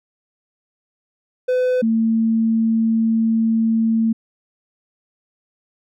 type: tone pair in turn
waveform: triangle / sine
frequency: 505 / 225 Hz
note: B4 / A3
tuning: +39 / +39 cents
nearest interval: octave + major second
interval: 1400 cents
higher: first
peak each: -13 / -14 dBFS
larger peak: first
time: 1.48-1.82 / 1.82-4.13 s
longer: second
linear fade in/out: 10 ms
effects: none